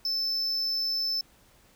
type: tone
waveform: triangle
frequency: 5274 Hz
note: E8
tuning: in tune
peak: -25 dBFS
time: 0.05-1.21 s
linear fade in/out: 2 ms
effects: pink hiss -60 dBFS RMS until 1.75 s